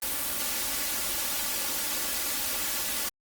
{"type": "noise with comb filter", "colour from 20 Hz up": "white", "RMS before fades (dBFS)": -30, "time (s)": [0.02, 3.09], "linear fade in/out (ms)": 5, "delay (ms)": 3.5, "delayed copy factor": 0.75, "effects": ["Opus 32 kbps"]}